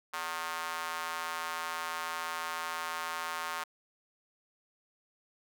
square tone with high-pass filter, 83 Hz, E2, 12 cents sharp, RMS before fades -37 dBFS, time 0.13-3.64 s, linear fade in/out 10 ms, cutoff 1100 Hz, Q 2.1, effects none

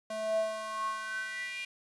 square tone with high-pass filter sweep, 217.7 Hz, A3, 18 cents flat, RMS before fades -35 dBFS, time 0.1-1.65 s, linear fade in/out 5 ms, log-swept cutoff 490 to 2500 Hz, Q 7.7, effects resampled to 24000 Hz + 10-bit

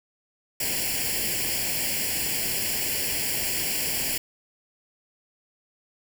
white noise with comb filter, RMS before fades -27 dBFS, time 0.6-4.18 s, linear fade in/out 5 ms, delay 0.4 ms, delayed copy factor +0.85, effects none

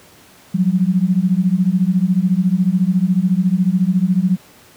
sine beating tone pair, 176.9 / 190.9 Hz, F3 / G3, +23 / -46 cents, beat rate 14 Hz, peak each -15 dBFS, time 0.54-4.37 s, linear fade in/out 10 ms, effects pink hiss -46 dBFS RMS until 4.76 s + high-pass 100 Hz 12 dB/octave

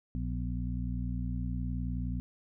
harmonic tone with a mistuned harmonic, 59.4 Hz, A#1, 33 cents sharp, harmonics 1 / 2 / 3 / 4, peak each -34 / -37 / -39 / -40 dBFS, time 0.15-2.2 s, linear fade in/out 0 ms, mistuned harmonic 4, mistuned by +82 cents, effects none

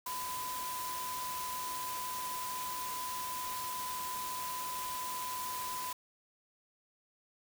sine tone in noise, 1004 Hz, B5, 28 cents sharp, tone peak -38 dBFS, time 0.06-5.93 s, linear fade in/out 5 ms, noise white, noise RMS -42 dBFS, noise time 0.06-5.93 s, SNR +1 dB, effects none

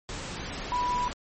sine tone in noise, 984 Hz, B5, 7 cents flat, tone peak -25 dBFS, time 0.72-1.08 s, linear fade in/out 0 ms, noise pink, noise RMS -36 dBFS, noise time 0.09-1.13 s, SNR +8 dB, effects MP3 32 kbps

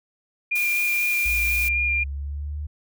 sine tone with vibrato, 2406 Hz, D7, 41 cents sharp, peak -20 dBFS, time 0.51-2.04 s, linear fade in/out 10 ms, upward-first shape square, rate 4 Hz, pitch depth 10 cents each way
blue noise, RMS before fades -31 dBFS, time 0.55-1.69 s, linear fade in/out 10 ms
sine linear sweep, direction up, 61.74 to 75 Hz, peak -27 dBFS, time 1.25-2.67 s, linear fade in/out 10 ms
effects none

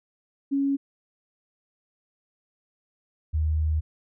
sine tone pair in turn, 277.2 / 77.79 Hz, C#4 / D#2, 0 / 0 cents, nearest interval octave + minor seventh, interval 2200 cents, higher first, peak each -21 dBFS, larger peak neither, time 0.51-0.77 / 3.33-3.81 s, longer second, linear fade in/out 20 ms, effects none

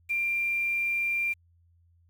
sine tone with quantisation, 2378 Hz, D7, 21 cents sharp, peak -25 dBFS, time 0.09-1.34 s, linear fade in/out 20 ms, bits 8, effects added 85 Hz sine -60 dBFS peak until 2.09 s

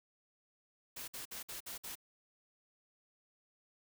white noise bursts, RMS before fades -45 dBFS, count 6, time 0.96-1.955 s, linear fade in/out 10 ms, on 120 ms, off 55 ms, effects none

